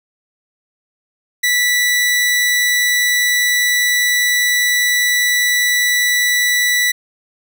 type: tone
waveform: sawtooth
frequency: 1965 Hz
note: B6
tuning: 9 cents flat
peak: -9 dBFS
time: 1.43-6.92 s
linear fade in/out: 10 ms
effects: none